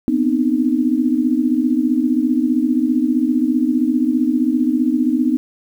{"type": "tone cluster", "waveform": "sine", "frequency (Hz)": [244.4, 259.6, 307.5], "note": ["B3", "C4", "D#4"], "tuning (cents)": [-18, -13, -20], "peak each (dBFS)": -18, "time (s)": [0.08, 5.37], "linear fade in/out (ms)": 0, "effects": ["8-bit"]}